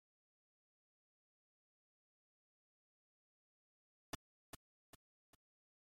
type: noise with echo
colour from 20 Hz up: pink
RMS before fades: -40 dBFS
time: 4.13-4.15 s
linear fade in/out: 5 ms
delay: 400 ms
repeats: 3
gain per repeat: -8 dB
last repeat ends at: 5.35 s
effects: MP3 64 kbps